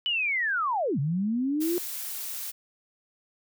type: linear two-way sweep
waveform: sine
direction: down then up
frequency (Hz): 3006 to 131.6 to 359.1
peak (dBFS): -24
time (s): 0.06-1.78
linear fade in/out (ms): 0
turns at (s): 0.99
type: noise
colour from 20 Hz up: blue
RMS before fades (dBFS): -35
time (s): 1.6-2.52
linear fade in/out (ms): 20
effects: none